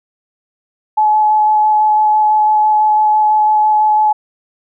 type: tone with vibrato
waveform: sine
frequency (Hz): 854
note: G#5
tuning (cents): +48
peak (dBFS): -8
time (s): 0.97-4.13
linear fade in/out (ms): 10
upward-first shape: square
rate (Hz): 6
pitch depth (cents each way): 8
effects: none